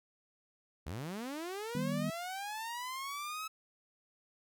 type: linear sweep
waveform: sawtooth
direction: up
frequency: 65.41 to 1300 Hz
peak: -35 dBFS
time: 0.86-3.48 s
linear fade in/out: 10 ms
type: chord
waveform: sine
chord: Eb augmented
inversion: none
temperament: equal with one note detuned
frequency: 155.56 / 196 / 243.8 Hz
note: Eb3 / G3 / B3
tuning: 0 / 0 / -22 cents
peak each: -37 dBFS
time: 1.75-2.1 s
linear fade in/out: 2 ms
effects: none